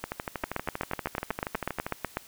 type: two click trains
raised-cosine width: 0.5 ms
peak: -13 / -16 dBFS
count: 15 / 24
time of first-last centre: 0.44-2.171 / 0.04-1.865 s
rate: 8.09 / 12.6 Hz
effects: white hiss -52 dBFS RMS until 2.27 s